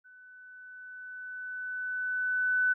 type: tone with level ramp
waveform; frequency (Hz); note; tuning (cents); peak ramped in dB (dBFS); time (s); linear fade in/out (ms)
sine; 1500; F#6; +23; -52 to -22; 0.04-2.74; 20
effects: none